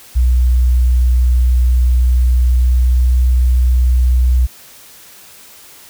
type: tone with pitch glide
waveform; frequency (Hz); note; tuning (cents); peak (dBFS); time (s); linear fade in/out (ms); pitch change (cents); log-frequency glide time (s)
sine; 61.74 to 62.24; B1 to B1; 0 to +14; -8; 0.15-4.47; 20; +14; 2.51-3.1
effects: white hiss -40 dBFS RMS until 5.89 s